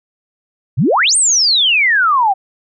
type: exponential two-way sweep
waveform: sine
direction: up then down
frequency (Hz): 103.83 to 9030 to 746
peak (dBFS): -9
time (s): 0.77-2.34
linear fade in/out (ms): 20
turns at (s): 1.16
effects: none